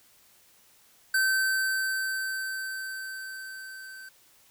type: tone with level ramp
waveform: square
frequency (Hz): 1544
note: G6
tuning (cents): -27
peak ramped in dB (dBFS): -22 to -43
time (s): 1.14-4.09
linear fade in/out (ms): 5
effects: white hiss -60 dBFS RMS until 4.5 s